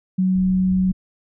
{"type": "tone", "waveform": "sine", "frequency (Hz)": 186.2, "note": "F#3", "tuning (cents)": 11, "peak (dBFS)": -15, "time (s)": [0.18, 0.92], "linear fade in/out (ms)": 10}
{"type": "low-pass noise", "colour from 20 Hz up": "pink", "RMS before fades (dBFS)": -33, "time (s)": [0.35, 0.93], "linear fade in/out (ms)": 5, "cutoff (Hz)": 130, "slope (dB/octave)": 48}
{"effects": []}